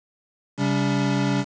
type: tone cluster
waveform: square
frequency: 133.9 / 196.4 / 284.9 Hz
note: C3 / G3 / C#4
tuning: +40 / +4 / +48 cents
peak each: -25 dBFS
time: 0.57-1.45 s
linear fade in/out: 50 ms
effects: resampled to 16000 Hz + 7-bit